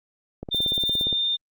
click train, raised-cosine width 2 ms, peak -19 dBFS, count 13, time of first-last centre 0.43-1.128 s, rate 17.2 Hz
sine tone with pitch glide, 3589 to 3614 Hz, A7 to A7, +34 to +46 cents, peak -21 dBFS, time 0.51-1.37 s, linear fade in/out 20 ms, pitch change +12 cents, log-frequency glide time 0.67-1.23 s
violet noise bursts, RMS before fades -38 dBFS, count 8, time 0.55-1.021 s, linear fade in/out 0 ms, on 30 ms, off 33 ms
effects Opus 32 kbps

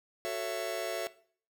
45% pulse chord, F# minor seventh, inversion none, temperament just, 370 / 444 / 555 / 666 Hz, F#4 / A4 / C#5 / E5, 0 / +16 / +2 / +18 cents, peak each -40 / -40 / -40 / -36 dBFS, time 0.25-1.07 s, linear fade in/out 0 ms, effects noise-tail reverb RT60 0.5 s tail -18 dB re dry

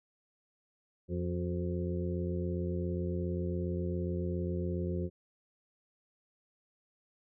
harmonic tone with a mistuned harmonic, 87.31 Hz, F2, in tune, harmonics 1 / 2 / 3 / 4 / 5 / 6, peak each -35 / -36 / -46 / -38 / -45 / -44 dBFS, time 1.08-5.1 s, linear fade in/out 50 ms, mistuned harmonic 4, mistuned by +49 cents, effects none

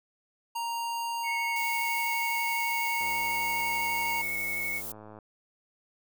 square tone, 932.3 Hz, A#5, in tune, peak -31 dBFS, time 0.55-4.22 s, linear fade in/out 10 ms
sine tone with vibrato, 2200 Hz, C#7, 14 cents flat, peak -30 dBFS, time 1.23-4.82 s, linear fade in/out 50 ms, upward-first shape square, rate 12 Hz, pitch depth 11 cents each way
violet noise, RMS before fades -38 dBFS, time 1.56-4.92 s, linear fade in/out 2 ms
click train, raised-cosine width 1 ms, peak -33 dBFS, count 234, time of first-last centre 3.01-5.188 s, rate 107 Hz
effects none

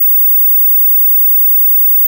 sine tone, 15590 Hz, B9, 24 cents flat, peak -5 dBFS, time 0-2.07 s, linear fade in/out 10 ms, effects 7-bit

